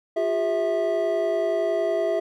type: tone cluster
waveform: triangle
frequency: 355 / 405.7 / 654 Hz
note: F4 / G#4 / E5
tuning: +28 / -41 / -14 cents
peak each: -26 / -25 / -21 dBFS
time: 0.16-2.2 s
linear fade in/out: 10 ms
effects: none